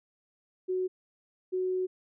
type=tone pair in turn; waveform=sine; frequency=370 / 370 Hz; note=F#4 / F#4; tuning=0 / 0 cents; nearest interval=unison; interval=0 cents; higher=neither; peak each=-27 dBFS; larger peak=neither; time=0.68-0.88 / 1.52-1.87 s; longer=second; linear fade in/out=20 ms; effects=none